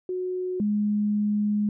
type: tone pair in turn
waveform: sine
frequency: 366.5 / 208.4 Hz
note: F#4 / G#3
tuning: -16 / +6 cents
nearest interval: minor seventh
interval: 978 cents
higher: first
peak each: -26 / -21 dBFS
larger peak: second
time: 0.09-0.6 / 0.6-1.69 s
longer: second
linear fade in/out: 2 ms
effects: none